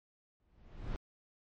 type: noise with exponential growth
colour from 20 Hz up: brown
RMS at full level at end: -35 dBFS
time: 0.4-0.96 s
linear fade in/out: 0 ms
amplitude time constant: 120 ms
effects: low-pass 4000 Hz 12 dB/octave + MP3 48 kbps